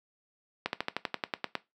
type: slowing click train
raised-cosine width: 0.3 ms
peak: -13 dBFS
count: 11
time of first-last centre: 0.66-1.553 s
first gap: 71 ms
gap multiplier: 1.05
effects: noise-tail reverb RT60 0.2 s tail -17 dB re dry + high-pass 200 Hz 12 dB/octave